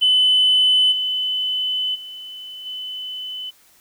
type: tone with level steps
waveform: sine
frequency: 3017 Hz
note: F#7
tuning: 33 cents sharp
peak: -11 / -19 / -32 / -27 dBFS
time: 0.01-3.51 s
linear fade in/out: 20 ms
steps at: 0.91 / 1.94 / 2.65 s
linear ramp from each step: 20 ms
effects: tanh soft clip ceiling -8 dBFS + white hiss -54 dBFS RMS until 3.8 s